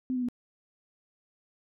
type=tone with pitch steps; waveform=sine; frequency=256.5 / 250.4 / 244.4 Hz; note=C4 / B3 / B3; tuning=-34 / +24 / -18 cents; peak=-27 dBFS; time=0.1-0.286 s; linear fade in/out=0 ms; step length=62 ms; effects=none